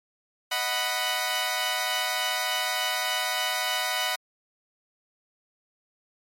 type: chord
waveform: 10% pulse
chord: B major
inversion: first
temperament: equal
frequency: 622.3 / 740 / 987.8 Hz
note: D#5 / F#5 / B5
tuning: 0 / 0 / 0 cents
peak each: -24 / -20 / -21 dBFS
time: 0.51-4.16 s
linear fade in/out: 10 ms
effects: MP3 64 kbps